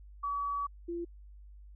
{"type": "tone pair in turn", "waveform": "sine", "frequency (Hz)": [1139, 342.6], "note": ["C#6", "F4"], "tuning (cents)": [47, -33], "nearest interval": "octave + major sixth", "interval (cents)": 2080, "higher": "first", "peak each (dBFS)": [-31, -34], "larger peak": "first", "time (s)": [[0.23, 0.67], [0.88, 1.05]], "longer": "first", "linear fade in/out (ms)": 10, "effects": ["added 50 Hz sine -49 dBFS peak until 1.75 s"]}